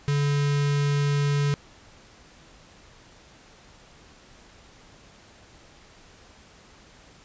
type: tone with notch filter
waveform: square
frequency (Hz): 143.6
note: D3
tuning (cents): -39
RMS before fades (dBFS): -23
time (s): 0.08-1.54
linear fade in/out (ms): 0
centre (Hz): 680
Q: 1.2
effects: pink hiss -52 dBFS RMS until 7.24 s + resampled to 16000 Hz